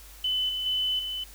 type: tone with level steps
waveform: sine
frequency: 3016 Hz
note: F#7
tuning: 32 cents sharp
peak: -24 / -28 / -24 / -30 dBFS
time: 0.24-1.24 s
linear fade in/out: 5 ms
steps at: 0.49 / 0.66 / 0.99 s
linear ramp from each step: 2 ms
effects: added 50 Hz sine -48 dBFS peak until 1.34 s + white hiss -50 dBFS RMS until 1.34 s